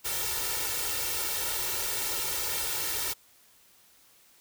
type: noise with comb filter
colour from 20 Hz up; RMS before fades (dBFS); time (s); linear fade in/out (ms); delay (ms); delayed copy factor
white; -31; 0.04-3.14; 20; 2.2; +0.9
effects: white hiss -60 dBFS RMS until 4.4 s